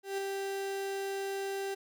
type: tone with ADSR envelope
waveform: 35% pulse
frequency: 392 Hz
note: G4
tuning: in tune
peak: -29 dBFS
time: 0.03-1.75 s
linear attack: 150 ms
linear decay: 4 ms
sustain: -3 dB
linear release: 14 ms
effects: none